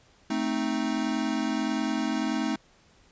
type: chord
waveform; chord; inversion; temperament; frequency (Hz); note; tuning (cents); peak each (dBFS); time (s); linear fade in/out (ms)
square; A diminished; none; equal; 220 / 261.6 / 311.1; A3 / C4 / Eb4; 0 / 0 / 0; -31; 0.3-2.56; 5
effects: pink hiss -60 dBFS RMS until 3.11 s + resampled to 16000 Hz